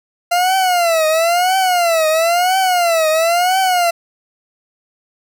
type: tone with vibrato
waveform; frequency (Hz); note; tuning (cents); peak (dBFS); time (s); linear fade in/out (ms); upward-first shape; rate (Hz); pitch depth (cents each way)
40% pulse; 691; F5; -19; -11; 0.31-3.91; 10; triangle; 0.99; 190
effects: none